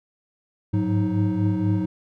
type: tone cluster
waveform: triangle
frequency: 102.7 / 106.8 / 182.7 / 312.9 Hz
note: G#2 / G#2 / F#3 / D#4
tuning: -19 / +49 / -22 / +10 cents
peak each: -23 dBFS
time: 0.73-1.86 s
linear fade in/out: 10 ms
effects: none